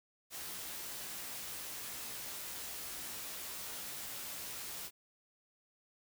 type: noise with comb filter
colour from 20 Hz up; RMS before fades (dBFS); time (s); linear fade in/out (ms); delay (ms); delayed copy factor
white; -44; 0.3-4.91; 50; 16; +0.55
effects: none